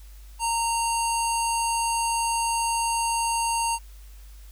square tone with low-pass filter, 923 Hz, A#5, 17 cents flat, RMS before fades -25 dBFS, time 0.39-3.79 s, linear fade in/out 50 ms, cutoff 9200 Hz, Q 9.3, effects added 50 Hz sine -42 dBFS peak until 4.51 s + white hiss -56 dBFS RMS until 4.51 s

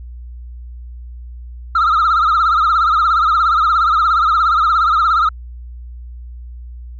sine tone with vibrato, 1294 Hz, E6, 32 cents flat, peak -8 dBFS, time 1.75-5.29 s, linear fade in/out 5 ms, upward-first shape triangle, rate 17 Hz, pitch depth 140 cents each way, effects tanh soft clip ceiling -9 dBFS + added 60 Hz sine -29 dBFS peak until 6.99 s

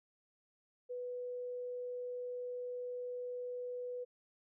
sine tone, 493.9 Hz, B4, in tune, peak -39 dBFS, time 0.89-4.05 s, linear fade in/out 20 ms, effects none

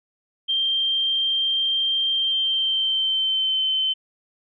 sine tone with pitch glide, 3167 to 3075 Hz, G7 to G7, +17 to -34 cents, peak -19 dBFS, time 0.48-3.94 s, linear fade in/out 20 ms, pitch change -51 cents, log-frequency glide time 2.12-3.61 s, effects none

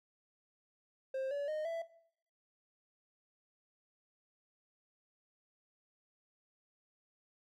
triangle tone with pitch steps, 530 / 571.3 / 615.9 / 663.9 Hz, C5 / D5 / D#5 / E5, +22 / -48 / -18 / +12 cents, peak -33 dBFS, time 1.14-1.82 s, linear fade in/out 5 ms, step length 170 ms, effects noise-tail reverb RT60 0.6 s tail -17 dB re dry

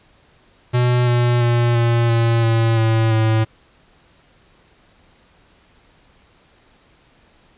square tone with pitch steps, 123 / 121.17 / 119.36 / 117.58 / 115.83 / 114.1 / 112.4 / 110.73 Hz, B2 / B2 / A#2 / A#2 / A#2 / A#2 / A2 / A2, -7 / -33 / +41 / +15 / -11 / -37 / +37 / +11 cents, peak -14 dBFS, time 0.73-3.45 s, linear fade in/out 20 ms, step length 340 ms, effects pink hiss -54 dBFS RMS until 7.57 s + resampled to 8000 Hz

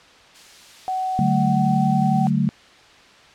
violet noise, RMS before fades -32 dBFS, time 0.34-2.31 s, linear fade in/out 20 ms
sine tone with pitch glide, 750 to 760.9 Hz, F#5 to F#5, +23 to +48 cents, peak -21 dBFS, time 0.88-2.27 s, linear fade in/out 0 ms, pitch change +25 cents, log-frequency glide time 1.5-1.87 s
sine chord, D major, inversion none, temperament equal with one note detuned, 146.83 / 188.88 / 220 Hz, D3 / F#3 / A3, 0 / +36 / 0 cents, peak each -21 dBFS, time 1.19-2.49 s, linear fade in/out 0 ms
effects white hiss -48 dBFS RMS until 3.34 s + low-pass 4000 Hz 12 dB/octave

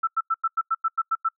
sine tone bursts, 1328 Hz, E6, 12 cents sharp, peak -19 dBFS, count 10, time 0.03-1.289 s, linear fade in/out 10 ms, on 44 ms, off 91 ms, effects noise-tail reverb RT60 0.1 s tail -25 dB re dry

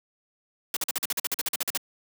white noise bursts, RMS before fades -27 dBFS, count 15, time 0.74-1.774 s, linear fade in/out 2 ms, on 26 ms, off 46 ms, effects high-pass 200 Hz 12 dB/octave

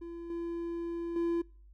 triangle tone with level steps, 339.2 Hz, E4, 50 cents sharp, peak -38 / -32 / -26 dBFS, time 0.01-1.42 s, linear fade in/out 10 ms, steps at 0.3 / 1.16 s, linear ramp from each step 2 ms, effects noise-tail reverb RT60 0.5 s tail -26 dB re dry + added 50 Hz sine -53 dBFS peak until 1.73 s

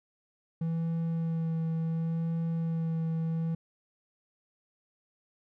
triangle tone with vibrato, 164 Hz, E3, 9 cents flat, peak -26 dBFS, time 0.61-3.55 s, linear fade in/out 5 ms, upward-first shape sine, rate 0.7 Hz, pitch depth 15 cents each way, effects none

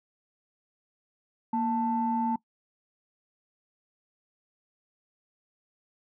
sine tone pair together, 233.9 / 883.6 Hz, A#3 / A5, +6 / +7 cents, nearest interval octave + major seventh, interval 2301 cents, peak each -27 dBFS, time 1.53-2.36 s, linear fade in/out 5 ms, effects noise-tail reverb RT60 0.1 s tail -21 dB re dry + tanh soft clip ceiling -17 dBFS

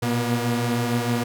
sawtooth tone cluster, 117.6 / 124 / 240.1 Hz, A#2 / B2 / B3, +16 / +7 / -49 cents, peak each -21 / -27 / -20 dBFS, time 0.02-1.24 s, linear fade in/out 10 ms, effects none

